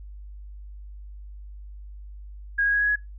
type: tone with pitch steps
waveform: sine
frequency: 1637 / 1647.4 / 1657.9 / 1668.5 / 1679.1 Hz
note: G#6 / G#6 / G#6 / G#6 / G#6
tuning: -25 / -14 / -3 / +8 / +19 cents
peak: -19 dBFS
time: 2.58-2.96 s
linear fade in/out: 10 ms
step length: 76 ms
effects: noise-tail reverb RT60 0.2 s tail -25 dB re dry + added 50 Hz sine -38 dBFS peak until 3.18 s